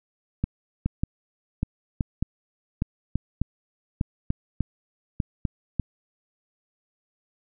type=two click trains; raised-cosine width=5 ms; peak=-11 / -11 dBFS; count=5 / 10; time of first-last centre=0.86-5.452 / 0.44-5.797 s; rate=0.871 / 1.68 Hz; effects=none